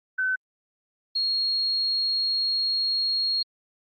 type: tone pair in turn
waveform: sine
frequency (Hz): 1519 / 4282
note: F#6 / C8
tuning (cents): +45 / +39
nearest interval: octave + tritone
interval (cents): 1794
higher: second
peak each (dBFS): -22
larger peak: neither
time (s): 0.18-0.36 / 1.15-3.43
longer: second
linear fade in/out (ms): 10
effects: Opus 48 kbps